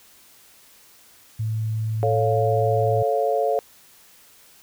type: tone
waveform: sine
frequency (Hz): 110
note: A2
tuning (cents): 0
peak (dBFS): -22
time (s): 1.39-3.03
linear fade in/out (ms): 10
type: chord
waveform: sine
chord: A augmented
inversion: none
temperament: equal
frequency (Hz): 440 / 554.4 / 698.5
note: A4 / C#5 / E#5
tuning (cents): 0 / 0 / 0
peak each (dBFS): -23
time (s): 2.03-3.59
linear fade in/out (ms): 0
effects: white hiss -52 dBFS RMS until 4.62 s